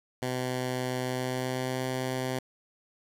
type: tone with pitch glide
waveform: 10% pulse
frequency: 127.1 to 129.1 Hz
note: C3 to C3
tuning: -50 to -23 cents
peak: -21 dBFS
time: 0.22-2.39 s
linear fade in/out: 5 ms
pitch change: +27 cents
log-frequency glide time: 1.01-1.85 s
effects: resampled to 32000 Hz + 8-bit